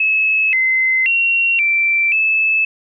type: tone with pitch steps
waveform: sine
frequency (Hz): 2589 / 2059 / 2740 / 2344 / 2613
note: E7 / C7 / F7 / D7 / E7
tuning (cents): -32 / -28 / -34 / -4 / -16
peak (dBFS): -12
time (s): 0-2.65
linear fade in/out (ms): 5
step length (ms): 530
effects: none